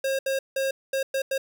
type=tone bursts at uneven times; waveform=square; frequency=538 Hz; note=C5; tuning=48 cents sharp; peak=-24 dBFS; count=6; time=0.04-0.19 / 0.26-0.39 / 0.56-0.71 / 0.93-1.03 / 1.14-1.22 / 1.31-1.38 s; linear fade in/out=5 ms; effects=none